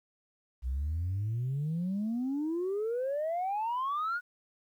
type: exponential sweep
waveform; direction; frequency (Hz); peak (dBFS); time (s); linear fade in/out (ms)
sine; up; 60.4 to 1480; -28; 0.62-4.21; 50
effects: tanh soft clip ceiling -27 dBFS + 11-bit